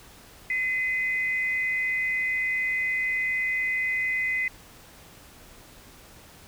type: tone pair together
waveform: sine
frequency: 2036 / 2489 Hz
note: C7 / D#7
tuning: -48 / 0 cents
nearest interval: minor third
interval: 348 cents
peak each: -24 / -35 dBFS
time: 0.5-4.48 s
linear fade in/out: 2 ms
effects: pink hiss -50 dBFS RMS until 6.47 s